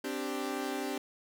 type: chord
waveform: sawtooth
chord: C suspended second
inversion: none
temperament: equal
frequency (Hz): 261.6 / 293.7 / 392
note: C4 / D4 / G4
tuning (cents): 0 / 0 / 0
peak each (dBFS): -34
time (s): 0.04-0.98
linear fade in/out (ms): 5
effects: none